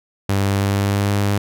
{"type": "tone with pitch glide", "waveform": "sawtooth", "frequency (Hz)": [98.6, 101.08], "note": ["G2", "G#2"], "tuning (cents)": [11, -46], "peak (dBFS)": -12, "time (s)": [0.29, 1.38], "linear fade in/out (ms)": 5, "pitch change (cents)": 43, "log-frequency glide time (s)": [0.41, 1.11], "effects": []}